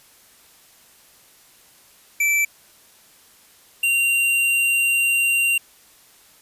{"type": "tone pair in turn", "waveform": "square", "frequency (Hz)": [2326, 2766], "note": ["D7", "F7"], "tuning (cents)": [-17, -17], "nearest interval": "minor third", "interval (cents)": 300, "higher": "second", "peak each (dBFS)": -17, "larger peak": "neither", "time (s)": [[2.2, 2.45], [3.83, 5.58]], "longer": "second", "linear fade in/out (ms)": 5, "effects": ["white hiss -52 dBFS RMS until 6.41 s", "resampled to 32000 Hz"]}